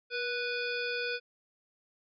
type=harmonic tone with a mistuned harmonic; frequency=493.9 Hz; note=B4; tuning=in tune; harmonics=1 / 3 / 5 / 7 / 9 / 10; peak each=-36 / -36 / -37 / -44 / -43 / -44 dBFS; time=0.1-1.2 s; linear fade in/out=50 ms; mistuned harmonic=1; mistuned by=-41 cents; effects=none